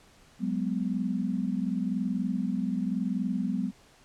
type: tone cluster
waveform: sine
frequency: 185.1 / 206 / 249.1 Hz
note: F#3 / G#3 / B3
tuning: +1 / -14 / +15 cents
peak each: -31 dBFS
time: 0.39-3.72 s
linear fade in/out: 50 ms
effects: pink hiss -58 dBFS RMS until 4.04 s + low-pass 9000 Hz 12 dB/octave